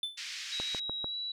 triangle tone with exponential decay, 3520 Hz, A7, in tune, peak -27 dBFS, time 0.03-0.24 s, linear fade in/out 2 ms, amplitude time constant 44 ms
white band-pass noise, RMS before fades -41 dBFS, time 0.17-0.8 s, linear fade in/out 10 ms, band 1800 to 5500 Hz, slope 24 dB/octave
sine tone with pitch glide, 3852 to 3926 Hz, B7 to B7, -44 to -11 cents, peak -34 dBFS, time 0.52-1.32 s, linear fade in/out 5 ms, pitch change +33 cents, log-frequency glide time 1.02-1.16 s
click train, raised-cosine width 1 ms, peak -24 dBFS, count 4, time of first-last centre 0.6-1.044 s, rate 6.76 Hz
effects none

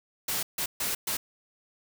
white noise bursts at uneven times, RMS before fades -30 dBFS, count 4, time 0.28-0.43 / 0.58-0.66 / 0.8-0.95 / 1.07-1.17 s, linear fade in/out 5 ms, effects none

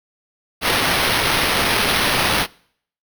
white noise with sample-and-hold, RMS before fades -18 dBFS, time 0.61-2.47 s, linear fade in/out 50 ms, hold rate 7350 Hz, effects noise-tail reverb RT60 0.6 s tail -24 dB re dry

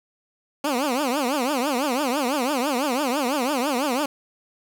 15% pulse tone with vibrato, 269 Hz, C4, 48 cents sharp, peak -15 dBFS, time 0.64-4.06 s, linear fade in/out 5 ms, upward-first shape triangle, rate 6 Hz, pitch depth 260 cents each way, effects none

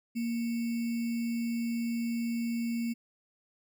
sine tone with sample-and-hold, 233 Hz, A#3, 1 cent flat, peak -29 dBFS, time 0.15-2.94 s, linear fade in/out 20 ms, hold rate 2450 Hz, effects none

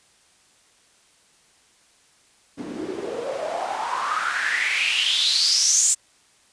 white noise with band-pass filter sweep, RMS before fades -23 dBFS, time 2.57-5.95 s, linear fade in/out 20 ms, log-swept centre 250 to 7700 Hz, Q 6.7, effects white hiss -58 dBFS RMS until 6.52 s + resampled to 22050 Hz

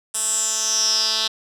10% pulse tone with band-pass filter sweep, 220 Hz, A3, in tune, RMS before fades -21 dBFS, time 0.14-1.28 s, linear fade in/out 10 ms, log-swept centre 8800 to 4200 Hz, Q 7.1, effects none

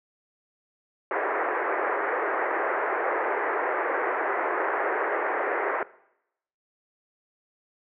pink band-pass noise, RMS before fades -27 dBFS, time 1.11-5.83 s, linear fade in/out 2 ms, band 360 to 2000 Hz, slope 48 dB/octave, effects noise-tail reverb RT60 0.8 s tail -20 dB re dry

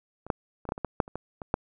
clicks, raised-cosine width 1 ms, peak -28 / -10 / -28 / -19 / -14 / -24 / -14 / -7 / -29 / -19 / -23 / -9 dBFS, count 12, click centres 0.266 / 0.302 / 0.653 / 0.69 / 0.721 / 0.779 / 0.847 / 1.002 / 1.079 / 1.156 / 1.418 / 1.541 s, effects none

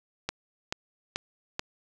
click train, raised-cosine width 0.2 ms, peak -12 dBFS, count 4, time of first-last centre 0.29-1.594 s, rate 2.3 Hz, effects none

